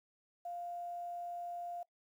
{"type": "tone with quantisation", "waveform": "sine", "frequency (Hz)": 698.5, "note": "F5", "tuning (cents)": 0, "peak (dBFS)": -40, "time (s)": [0.45, 1.83], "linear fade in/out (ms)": 5, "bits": 11, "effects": ["noise-tail reverb RT60 0.1 s tail -20 dB re dry"]}